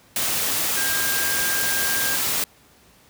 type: tone in noise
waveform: sine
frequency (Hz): 1604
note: G6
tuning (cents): +39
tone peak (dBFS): -26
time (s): 0.77-2.16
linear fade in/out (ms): 2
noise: white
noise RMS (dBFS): -23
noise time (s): 0.16-2.44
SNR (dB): -6
effects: pink hiss -54 dBFS RMS until 3.09 s + high-pass 60 Hz 12 dB/octave